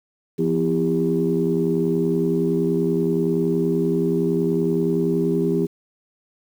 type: tone cluster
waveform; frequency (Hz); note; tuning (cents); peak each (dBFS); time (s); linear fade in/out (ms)
sine; 170.1 / 250.8 / 330.8 / 401.4; F3 / B3 / E4 / G4; -45 / +27 / +6 / +41; -22 / -24 / -24 / -21; 0.38-5.67; 20
effects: tanh soft clip ceiling -9 dBFS + 8-bit